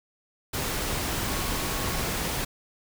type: tone in noise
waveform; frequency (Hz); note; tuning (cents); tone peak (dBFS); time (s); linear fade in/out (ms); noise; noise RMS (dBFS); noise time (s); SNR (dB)
sine; 1100; C#6; -14; -40; 1.28-2.02; 10; pink; -29; 0.53-2.45; -14
effects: none